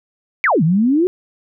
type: exponential two-way sweep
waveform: sine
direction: down then up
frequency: 2349 to 150.3 to 378.2 Hz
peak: -11 dBFS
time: 0.44-1.07 s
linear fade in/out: 0 ms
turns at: 0.63 s
effects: none